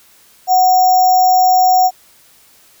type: tone with sample-and-hold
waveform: sine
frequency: 740 Hz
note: F#5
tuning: in tune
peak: -7 dBFS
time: 0.47-1.91 s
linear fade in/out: 50 ms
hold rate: 6300 Hz
effects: white hiss -48 dBFS RMS until 2.8 s